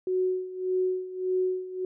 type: tone with tremolo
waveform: sine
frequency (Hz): 370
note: F#4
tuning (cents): 0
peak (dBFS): -22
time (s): 0.07-1.85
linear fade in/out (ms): 2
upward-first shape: sine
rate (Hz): 1.7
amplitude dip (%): 80
effects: none